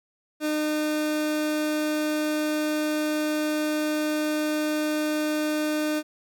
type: tone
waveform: 30% pulse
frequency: 304.5 Hz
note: D#4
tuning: 37 cents flat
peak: -21 dBFS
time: 0.4-6.03 s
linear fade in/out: 50 ms
effects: none